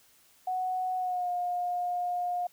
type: tone with pitch glide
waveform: sine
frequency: 740 to 712.3 Hz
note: F#5 to F5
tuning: 0 to +34 cents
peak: -28 dBFS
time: 0.47-2.47 s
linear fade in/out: 5 ms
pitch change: -66 cents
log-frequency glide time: 0.97-1.3 s
effects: white hiss -62 dBFS RMS until 2.52 s